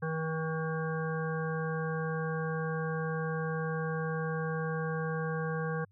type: harmonic tone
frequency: 160 Hz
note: D#3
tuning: 49 cents sharp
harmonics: 1 / 3 / 5 / 7 / 9 / 10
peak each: -33 / -36 / -44 / -42 / -46 / -41 dBFS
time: 0.02-5.85 s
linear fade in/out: 10 ms
effects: added 98 Hz sine -61 dBFS peak until 5.91 s